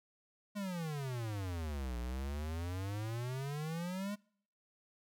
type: exponential two-way sweep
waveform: square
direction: down then up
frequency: 210 to 58.6 to 210 Hz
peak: -38 dBFS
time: 0.55-4.16 s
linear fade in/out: 20 ms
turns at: 1.98 s
effects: noise-tail reverb RT60 0.6 s tail -25 dB re dry

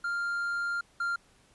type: tone pair in turn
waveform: triangle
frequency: 1396.9 / 1391.7 Hz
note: F6 / F6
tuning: 0 / -6 cents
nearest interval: unison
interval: 6 cents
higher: first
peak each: -27 / -26 dBFS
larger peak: second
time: 0.04-0.81 / 1-1.16 s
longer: first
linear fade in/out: 5 ms
effects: pink hiss -63 dBFS RMS until 1.54 s + resampled to 24000 Hz

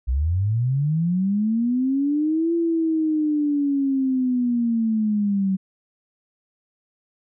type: linear two-way sweep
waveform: sine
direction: up then down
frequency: 58.27 to 339.1 to 188.5 Hz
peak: -18 dBFS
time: 0.07-5.57 s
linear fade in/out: 20 ms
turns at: 2.54 s
effects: none

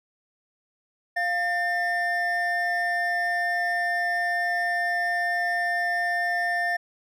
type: tone pair together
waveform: triangle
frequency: 700 / 1798.9 Hz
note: F5 / A6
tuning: +4 / +38 cents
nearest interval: octave + major third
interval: 1634 cents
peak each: -25 / -23 dBFS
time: 1.16-6.77 s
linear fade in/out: 10 ms
effects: none

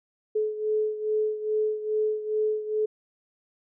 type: beating tone pair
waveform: sine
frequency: 428.7 / 431.1 Hz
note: A4 / A4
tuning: -45 / -35 cents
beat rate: 2.4 Hz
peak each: -25 / -30 dBFS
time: 0.35-2.86 s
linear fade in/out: 10 ms
effects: none

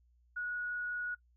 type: tone with frequency modulation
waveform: sine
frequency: 1458 Hz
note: F#6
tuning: 26 cents flat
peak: -35 dBFS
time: 0.36-1.15 s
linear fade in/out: 10 ms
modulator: 25 Hz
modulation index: 0.26
effects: noise-tail reverb RT60 0.1 s tail -22 dB re dry + added 60 Hz sine -65 dBFS peak until 1.36 s

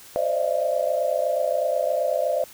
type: tone cluster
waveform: sine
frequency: 519 / 585 / 613 / 676 Hz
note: C5 / D5 / D#5 / E5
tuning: -14 / -7 / -26 / +43 cents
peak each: -26 dBFS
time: 0.16-2.44 s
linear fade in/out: 0 ms
effects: white hiss -46 dBFS RMS until 2.53 s

